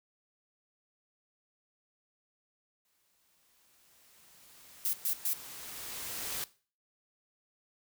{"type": "noise with exponential growth", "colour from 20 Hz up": "white", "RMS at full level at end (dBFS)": -36, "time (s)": [2.85, 6.44], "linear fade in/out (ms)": 1, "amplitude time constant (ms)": 780}
{"type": "noise bursts", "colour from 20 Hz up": "violet", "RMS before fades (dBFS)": -31, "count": 3, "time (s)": [4.85, 5.333], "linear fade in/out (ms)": 0, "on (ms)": 81, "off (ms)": 120}
{"effects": ["noise-tail reverb RT60 0.4 s tail -19 dB re dry"]}